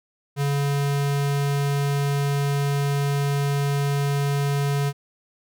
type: tone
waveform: square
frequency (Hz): 141.6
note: C#3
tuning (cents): +37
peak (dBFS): -21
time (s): 0.36-4.93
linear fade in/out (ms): 50
effects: none